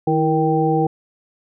harmonic tone with a mistuned harmonic, 156.7 Hz, D#3, 13 cents sharp, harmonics 1 / 2 / 3 / 5, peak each -20 / -20 / -20 / -20 dBFS, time 0.07-0.87 s, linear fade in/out 5 ms, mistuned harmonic 2, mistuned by +70 cents, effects none

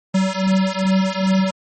square beating tone pair, 188.9 / 191.4 Hz, F#3 / G3, +36 / -41 cents, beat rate 2.5 Hz, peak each -19 dBFS, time 0.14-1.51 s, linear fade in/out 10 ms, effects MP3 32 kbps

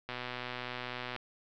click train, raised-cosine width 0.3 ms, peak -22 dBFS, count 134, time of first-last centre 0.09-1.163 s, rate 124 Hz, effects low-pass 5000 Hz 12 dB/octave

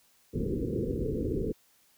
white low-pass noise, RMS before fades -31 dBFS, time 0.33-1.53 s, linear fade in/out 20 ms, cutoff 490 Hz, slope 96 dB/octave, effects white hiss -65 dBFS RMS until 1.97 s

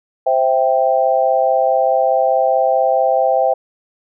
sine chord, C major, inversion none, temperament equal, 523.3 / 659.3 / 784 Hz, C5 / E5 / G5, 0 / 0 / 0 cents, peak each -16 dBFS, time 0.26-3.54 s, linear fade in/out 10 ms, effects none

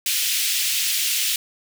pink high-pass noise, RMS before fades -22 dBFS, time 0.06-1.36 s, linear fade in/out 2 ms, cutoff 2500 Hz, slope 24 dB/octave, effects none

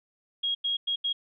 sine tone bursts at uneven times, 3281 Hz, G#7, 22 cents flat, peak -25 dBFS, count 4, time 0.43-0.55 / 0.64-0.77 / 0.87-0.96 / 1.04-1.13 s, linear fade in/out 10 ms, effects none

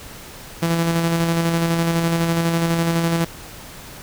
sawtooth tone with tremolo, 167.1 Hz, E3, 24 cents sharp, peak -12 dBFS, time 0.62-3.25 s, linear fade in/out 10 ms, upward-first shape square, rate 12 Hz, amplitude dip 30%, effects pink hiss -38 dBFS RMS until 4.02 s

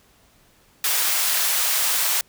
white high-pass noise, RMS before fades -21 dBFS, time 0.84-2.21 s, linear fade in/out 2 ms, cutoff 750 Hz, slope 12 dB/octave, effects pink hiss -57 dBFS RMS until 2.28 s

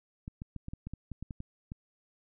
clicks, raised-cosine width 5 ms, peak -27 dBFS, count 12, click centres 0.279 / 0.419 / 0.563 / 0.684 / 0.735 / 0.87 / 0.936 / 1.117 / 1.226 / 1.308 / 1.404 / 1.719 s, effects none

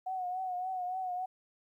sine tone with vibrato, 737 Hz, F#5, 7 cents flat, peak -33 dBFS, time 0.06-1.26 s, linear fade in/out 10 ms, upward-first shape triangle, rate 3.5 Hz, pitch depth 57 cents each way, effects 12-bit

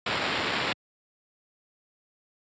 blue noise with sample-and-hold, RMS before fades -28 dBFS, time 0.06-0.73 s, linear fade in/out 5 ms, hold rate 6300 Hz, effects high-pass 100 Hz 12 dB/octave + resampled to 16000 Hz

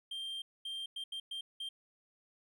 triangle tone bursts at uneven times, 3173 Hz, G7, 20 cents sharp, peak -37 dBFS, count 6, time 0.11-0.42 / 0.65-0.86 / 0.96-1.04 / 1.12-1.2 / 1.31-1.41 / 1.6-1.69 s, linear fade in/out 5 ms, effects none

